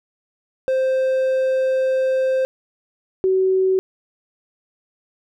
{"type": "tone pair in turn", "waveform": ["triangle", "sine"], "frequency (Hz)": [523.3, 377.6], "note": ["C5", "F#4"], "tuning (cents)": [0, 35], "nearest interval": "tritone", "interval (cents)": 565, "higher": "first", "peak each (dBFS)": -14, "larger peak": "neither", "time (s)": [[0.68, 2.45], [3.24, 3.79]], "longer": "first", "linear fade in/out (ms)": 0, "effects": []}